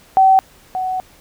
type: tone pair in turn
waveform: sine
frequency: 765 / 745.8 Hz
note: G5 / F#5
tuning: -42 / +14 cents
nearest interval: unison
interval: 44 cents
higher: first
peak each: -7 / -18 dBFS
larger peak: first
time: 0.17-0.39 / 0.75-1 s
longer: second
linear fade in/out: 0 ms
effects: pink hiss -48 dBFS RMS until 1.2 s